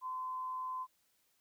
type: tone with frequency modulation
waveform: sine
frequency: 1026 Hz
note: C6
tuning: 34 cents flat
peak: -37 dBFS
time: 0.01-0.87 s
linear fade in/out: 50 ms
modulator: 110 Hz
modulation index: 0.22
effects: white hiss -75 dBFS RMS until 1.4 s

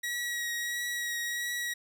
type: tone with vibrato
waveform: sawtooth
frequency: 1911 Hz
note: A#6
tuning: 43 cents sharp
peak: -28 dBFS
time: 0.03-1.74 s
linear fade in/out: 10 ms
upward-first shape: triangle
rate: 1.5 Hz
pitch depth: 19 cents each way
effects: none

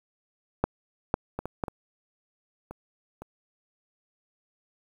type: clicks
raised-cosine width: 1 ms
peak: -8 / -8 / -17 / -19 / -13 / -20 / -25 / -26 dBFS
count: 8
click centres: 0.64 / 1.141 / 1.39 / 1.456 / 1.638 / 1.682 / 2.71 / 3.22 s
effects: 8-bit

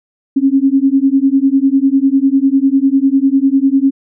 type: beating tone pair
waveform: sine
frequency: 267.2 / 277.2 Hz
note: C4 / C#4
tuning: +36 / 0 cents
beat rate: 10 Hz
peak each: -11 dBFS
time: 0.36-3.91 s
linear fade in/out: 10 ms
effects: none

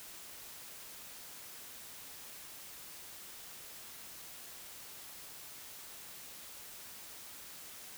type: silence
effects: white hiss -50 dBFS RMS until 7.97 s

